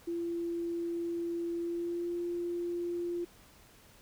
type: tone with pitch glide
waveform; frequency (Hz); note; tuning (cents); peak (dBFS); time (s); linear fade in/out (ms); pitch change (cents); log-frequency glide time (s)
sine; 340.4 to 347; F4 to F4; -44 to -11; -32; 0.07-3.25; 10; +33; 1.57-2.15
effects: pink hiss -59 dBFS RMS until 4.01 s